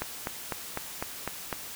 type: click train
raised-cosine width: 0.5 ms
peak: -15 dBFS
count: 7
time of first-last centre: 0.02-1.528 s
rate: 3.98 Hz
effects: white hiss -41 dBFS RMS until 1.75 s